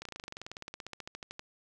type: slowing click train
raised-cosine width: 0.2 ms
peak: -24 dBFS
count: 26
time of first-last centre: 0.02-1.394 s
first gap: 33 ms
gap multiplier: 1.04
effects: none